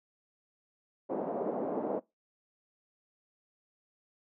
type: band-pass noise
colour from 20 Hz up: white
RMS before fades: -34 dBFS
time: 1.09-2 s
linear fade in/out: 20 ms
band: 220 to 670 Hz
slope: 24 dB/octave
effects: noise-tail reverb RT60 0.2 s tail -21 dB re dry